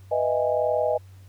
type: chord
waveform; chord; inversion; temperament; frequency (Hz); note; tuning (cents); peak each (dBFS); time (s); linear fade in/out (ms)
sine; E major seventh; second; just; 494.4 / 618.1 / 659.3 / 824.1; B4 / D#5 / E5 / G#5; +2 / -12 / 0 / -14; -26 / -23 / -29 / -29; 0.11-0.98; 10
effects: added 95 Hz sine -44 dBFS peak until 1.28 s + pink hiss -60 dBFS RMS until 1.28 s

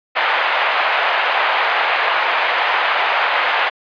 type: band-pass noise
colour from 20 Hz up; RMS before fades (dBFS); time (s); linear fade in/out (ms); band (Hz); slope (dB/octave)
pink; -17; 0.15-3.7; 20; 670 to 2900; 24
effects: resampled to 11025 Hz

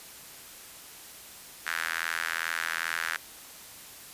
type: tone with high-pass filter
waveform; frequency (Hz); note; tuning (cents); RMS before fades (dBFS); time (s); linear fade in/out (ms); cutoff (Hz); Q
sawtooth; 82.41; E2; 0; -32; 1.66-3.17; 10; 1600; 3.8
effects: white hiss -47 dBFS RMS until 4.13 s + resampled to 32000 Hz

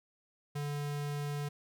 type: tone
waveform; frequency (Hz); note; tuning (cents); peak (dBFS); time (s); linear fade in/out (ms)
square; 145.3; D3; -18; -35; 0.55-1.49; 10
effects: none

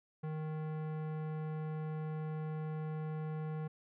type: tone with tanh clipping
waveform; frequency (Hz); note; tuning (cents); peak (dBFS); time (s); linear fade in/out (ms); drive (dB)
sine; 155.56; D#3; 0; -39; 0.23-3.68; 10; 18
effects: none

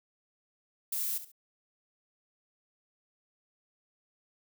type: noise with echo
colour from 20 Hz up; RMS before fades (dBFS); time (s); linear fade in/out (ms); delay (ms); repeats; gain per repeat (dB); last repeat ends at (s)
violet; -33; 0.92-1.18; 5; 69; 2; -12; 1.318
effects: none

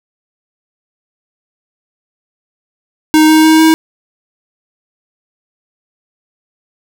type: tone with pitch steps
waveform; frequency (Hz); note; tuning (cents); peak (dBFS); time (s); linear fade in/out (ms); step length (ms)
square; 311.1 / 313.8 / 316.5 / 319.3; D#4 / D#4 / D#4 / D#4; 0 / +15 / +30 / +45; -5; 3.14-3.74; 0; 150
effects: none

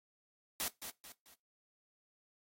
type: noise with echo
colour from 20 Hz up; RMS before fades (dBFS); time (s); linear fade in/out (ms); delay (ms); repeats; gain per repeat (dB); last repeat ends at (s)
white; -37; 0.6-0.68; 0; 220; 3; -8; 1.34
effects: noise-tail reverb RT60 0.2 s tail -20 dB re dry + AAC 48 kbps

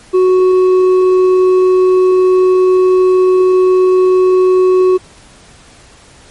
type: tone with hard clipping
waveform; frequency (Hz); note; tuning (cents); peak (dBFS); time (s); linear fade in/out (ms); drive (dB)
sine; 370; F#4; 0; -7; 0.13-4.98; 20; 4
effects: pink hiss -41 dBFS RMS until 6.3 s + MP3 48 kbps

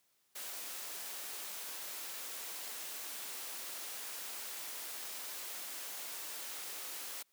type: high-pass noise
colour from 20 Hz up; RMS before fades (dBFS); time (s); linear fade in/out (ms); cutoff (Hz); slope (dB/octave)
white; -44; 0.35-7.23; 10; 340; 12
effects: white hiss -75 dBFS RMS until 7.32 s + high-pass 100 Hz 12 dB/octave

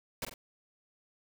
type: noise with echo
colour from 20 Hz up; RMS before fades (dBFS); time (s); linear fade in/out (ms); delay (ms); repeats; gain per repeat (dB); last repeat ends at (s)
pink; -36; 0.22-0.25; 2; 45; 2; -7; 0.34
effects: none

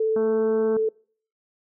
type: tone with vibrato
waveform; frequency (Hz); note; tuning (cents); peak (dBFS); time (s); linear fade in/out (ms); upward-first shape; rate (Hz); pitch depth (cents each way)
sine; 440; A4; 0; -19; 0-0.89; 5; triangle; 17; 11
type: harmonic tone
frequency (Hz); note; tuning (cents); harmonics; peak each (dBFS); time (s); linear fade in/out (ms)
221.1; A3; +9; 1 / 3 / 4 / 5 / 6 / 7; -28 / -38 / -40 / -42 / -44 / -45; 0.16-0.77; 2
effects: noise-tail reverb RT60 0.5 s tail -25 dB re dry

